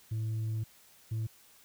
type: tone pair in turn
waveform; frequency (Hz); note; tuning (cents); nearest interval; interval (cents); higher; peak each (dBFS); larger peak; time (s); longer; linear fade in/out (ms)
sine; 110.3 / 111; A2 / A2; +5 / +16; unison; 11; second; -28; neither; 0.11-0.64 / 1.11-1.27; first; 10
effects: tanh soft clip ceiling -30 dBFS + white hiss -60 dBFS RMS until 1.64 s